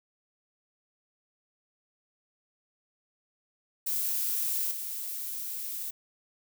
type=noise with level steps; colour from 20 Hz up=violet; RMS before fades=-30 / -36 dBFS; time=3.86-5.91 s; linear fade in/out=10 ms; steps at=4.71 s; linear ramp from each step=5 ms; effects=none